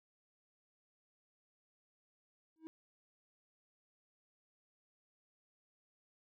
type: tone with exponential growth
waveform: triangle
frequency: 320.2 Hz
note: D#4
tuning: 50 cents sharp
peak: -40 dBFS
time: 2.56-2.67 s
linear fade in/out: 0 ms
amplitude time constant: 23 ms
effects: none